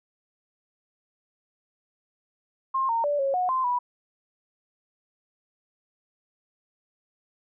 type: tone with pitch steps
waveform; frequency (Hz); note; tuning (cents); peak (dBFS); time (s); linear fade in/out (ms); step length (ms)
sine; 1063 / 919 / 582 / 547 / 729 / 1039 / 980; C6 / A#5 / D5 / C#5 / F#5 / C6 / B5; +27 / -25 / -16 / -23 / -26 / -12 / -14; -22; 2.74-3.79; 10; 150
effects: none